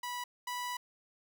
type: tone pair in turn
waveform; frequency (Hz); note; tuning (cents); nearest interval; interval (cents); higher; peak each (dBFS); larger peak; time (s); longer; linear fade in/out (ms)
sawtooth; 980 / 983.9; B5 / B5; -14 / -7; unison; 7; second; -33 / -32; second; 0.03-0.24 / 0.47-0.77; second; 5
effects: none